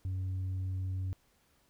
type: tone with tanh clipping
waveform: sine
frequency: 93.6 Hz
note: F#2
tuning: 20 cents sharp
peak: -33 dBFS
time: 0.05-1.13 s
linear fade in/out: 0 ms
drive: 2 dB
effects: pink hiss -70 dBFS RMS until 1.69 s